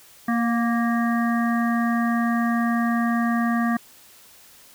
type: harmonic tone with a mistuned harmonic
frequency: 233.1 Hz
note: A#3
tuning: in tune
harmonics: 1 / 3 / 5 / 7 / 8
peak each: -20 / -29 / -29 / -33 / -32 dBFS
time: 0.28-3.77 s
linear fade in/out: 5 ms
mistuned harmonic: 3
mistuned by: +25 cents
effects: white hiss -50 dBFS RMS until 4.74 s